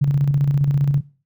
sine tone with tremolo, 141.7 Hz, C#3, 38 cents sharp, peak -12 dBFS, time 0.01-1.01 s, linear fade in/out 10 ms, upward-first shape square, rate 15 Hz, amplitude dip 40%, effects noise-tail reverb RT60 0.4 s tail -21 dB re dry

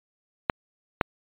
clicks, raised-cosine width 0.5 ms, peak -5 dBFS, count 2, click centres 0.498 / 1.012 s, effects resampled to 8000 Hz

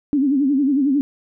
sine tone with vibrato, 277.2 Hz, C#4, in tune, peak -14 dBFS, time 0.13-1.01 s, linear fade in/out 0 ms, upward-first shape sine, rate 11 Hz, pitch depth 120 cents each way, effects none

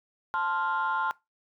sine chord, F major, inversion first, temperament equal, 880 / 1046.5 / 1396.9 Hz, A5 / C6 / F6, 0 / 0 / 0 cents, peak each -29 dBFS, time 0.34-1.11 s, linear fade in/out 0 ms, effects noise-tail reverb RT60 0.2 s tail -21 dB re dry + tanh soft clip ceiling -20 dBFS

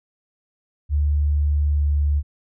sine tone with pitch glide, 73.42 to 72.87 Hz, D2 to D2, 0 to -13 cents, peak -16 dBFS, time 0.89-2.23 s, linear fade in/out 50 ms, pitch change -13 cents, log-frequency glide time 1.74-1.82 s, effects none

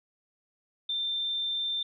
sine tone, 3577 Hz, A7, 28 cents sharp, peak -28 dBFS, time 0.89-1.83 s, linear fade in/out 5 ms, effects none

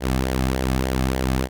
sawtooth tone with flanger, 64.9 Hz, C2, 13 cents flat, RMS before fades -22 dBFS, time 0-1.49 s, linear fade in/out 50 ms, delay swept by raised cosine 0.76 to 2.16 ms, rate 3.4 Hz, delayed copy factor -0.55, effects none

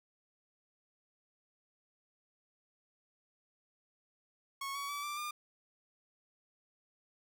sawtooth tone with pitch steps, 1100 / 1125.1 / 1150.7 / 1176.9 / 1203.7 Hz, C#6 / C#6 / D6 / D6 / D6, -14 / +25 / -36 / +3 / +42 cents, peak -34 dBFS, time 4.61-5.31 s, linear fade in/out 5 ms, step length 140 ms, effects none

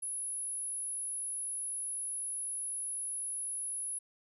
sine tone, 10548 Hz, E9, in tune, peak -35 dBFS, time 0.02-3.99 s, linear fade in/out 10 ms, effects none

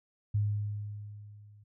sine tone with level ramp, 103.83 Hz, G#2, in tune, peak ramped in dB -24 to -54 dBFS, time 0.34-1.64 s, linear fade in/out 10 ms, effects none

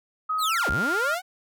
sine tone with pitch glide, 1264 to 1402.5 Hz, D#6 to F6, +27 to +7 cents, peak -23 dBFS, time 0.29-1.15 s, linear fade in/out 10 ms, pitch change +180 cents, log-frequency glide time 0.44-0.61 s
sawtooth linear two-way sweep, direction down then up, 4565 to 42.16 to 766 Hz, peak -23 dBFS, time 0.38-1.22 s, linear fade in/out 50 ms, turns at 0.7 s
effects none

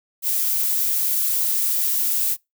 violet noise, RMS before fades -21 dBFS, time 0.22-2.37 s, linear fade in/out 50 ms, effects noise-tail reverb RT60 0.2 s tail -25 dB re dry

